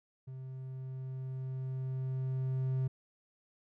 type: tone with level ramp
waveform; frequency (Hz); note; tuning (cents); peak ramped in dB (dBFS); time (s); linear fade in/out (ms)
triangle; 130.9; C3; +1; -40 to -27; 0.27-2.88; 10
effects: none